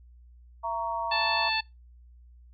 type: chord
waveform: sine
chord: A# diminished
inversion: second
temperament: just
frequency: 671.3 / 932.3 / 1118.8 Hz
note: E5 / A#5 / C#6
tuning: +31 / 0 / +16 cents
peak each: -35 / -30 / -35 dBFS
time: 0.63-1.5 s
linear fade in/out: 20 ms
type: harmonic tone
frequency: 881 Hz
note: A5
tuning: 2 cents sharp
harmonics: 1 / 2 / 3 / 4 / 5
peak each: -31 / -33 / -30 / -34 / -31 dBFS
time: 1.11-1.61 s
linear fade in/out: 10 ms
effects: noise-tail reverb RT60 0.2 s tail -23 dB re dry + added 60 Hz sine -50 dBFS peak until 2.53 s